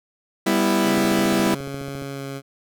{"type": "chord", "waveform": "sawtooth", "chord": "E minor", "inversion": "first", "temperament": "equal with one note detuned", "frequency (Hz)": [197.93, 246.9, 329.6], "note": ["G3", "B3", "E4"], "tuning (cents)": [17, 0, 0], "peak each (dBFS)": [-17, -20, -17], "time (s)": [0.46, 1.55], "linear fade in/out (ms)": 10}
{"type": "tone with pitch glide", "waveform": "15% pulse", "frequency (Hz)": [138.59, 137.55], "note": ["C#3", "C#3"], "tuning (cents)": [0, -13], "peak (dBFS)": -23, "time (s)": [0.82, 2.42], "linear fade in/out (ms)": 50, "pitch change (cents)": -13, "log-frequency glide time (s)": [2.14, 2.21]}
{"type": "click train", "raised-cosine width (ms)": 2, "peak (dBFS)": -22, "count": 16, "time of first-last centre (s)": [0.98, 2.022], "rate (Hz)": 14.4}
{"effects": []}